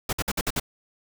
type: noise bursts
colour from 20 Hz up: pink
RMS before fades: -26 dBFS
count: 6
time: 0.09-0.599 s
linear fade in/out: 5 ms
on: 39 ms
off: 55 ms
effects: none